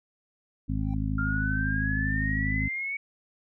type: harmonic tone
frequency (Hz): 52.6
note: G#1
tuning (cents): +23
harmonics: 1 / 2 / 3 / 4 / 5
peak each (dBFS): -30 / -31 / -34 / -35 / -33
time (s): 0.68-2.69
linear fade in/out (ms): 20
type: tone with exponential growth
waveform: triangle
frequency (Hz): 784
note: G5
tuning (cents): 0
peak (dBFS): -39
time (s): 0.74-0.94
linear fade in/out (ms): 2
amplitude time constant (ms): 43
type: exponential sweep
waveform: sine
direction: up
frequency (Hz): 1387 to 2249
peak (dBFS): -29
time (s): 1.18-2.97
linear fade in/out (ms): 5
effects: none